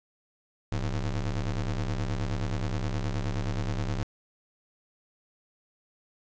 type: ring-modulated tone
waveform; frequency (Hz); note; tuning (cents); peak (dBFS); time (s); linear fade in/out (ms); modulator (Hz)
35% pulse; 69.9; C#2; +15; -23; 0.72-4.03; 0; 39.7
effects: resampled to 16000 Hz + 9-bit